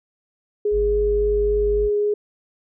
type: tone with vibrato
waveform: sine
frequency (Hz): 415.3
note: G#4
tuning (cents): 0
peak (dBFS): -17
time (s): 0.65-2.14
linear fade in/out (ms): 5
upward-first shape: triangle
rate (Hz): 3.6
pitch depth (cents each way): 8
type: tone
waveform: triangle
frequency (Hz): 52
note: G#1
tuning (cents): +3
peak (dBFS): -21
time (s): 0.71-1.9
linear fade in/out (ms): 50
effects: none